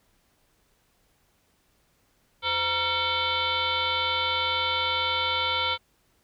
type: tone with frequency modulation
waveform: sine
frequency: 2229 Hz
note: C#7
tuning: 9 cents sharp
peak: -23 dBFS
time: 2.42-5.78 s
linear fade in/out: 50 ms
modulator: 429 Hz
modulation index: 3.7
effects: pink hiss -67 dBFS RMS until 6.23 s